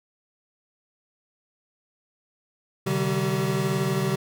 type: tone cluster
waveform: square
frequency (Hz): 131.8 / 150.6 / 192.6 / 382.9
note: C3 / D3 / G3 / G4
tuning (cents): +13 / +44 / -30 / -41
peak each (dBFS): -29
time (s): 2.86-4.16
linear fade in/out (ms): 10
effects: none